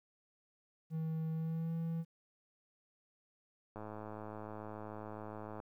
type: tone with pitch glide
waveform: triangle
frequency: 160.1 to 164.89 Hz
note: D#3 to E3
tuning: +50 to +1 cents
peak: -33 dBFS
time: 0.9-2.05 s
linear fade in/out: 50 ms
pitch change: +51 cents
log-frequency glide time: 1.32-1.73 s
type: click train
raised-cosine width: 1 ms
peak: -32 dBFS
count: 198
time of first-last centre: 3.76-5.601 s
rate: 107 Hz
effects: 12-bit